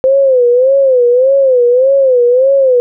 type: tone with vibrato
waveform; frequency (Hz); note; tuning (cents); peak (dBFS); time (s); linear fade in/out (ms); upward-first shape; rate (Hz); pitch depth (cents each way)
sine; 515; C5; -28; -5; 0.04-2.8; 0; sine; 1.7; 120
effects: none